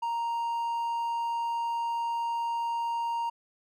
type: tone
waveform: triangle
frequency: 932.3 Hz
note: A#5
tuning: in tune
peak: -26 dBFS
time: 0.02-3.3 s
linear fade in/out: 10 ms
effects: none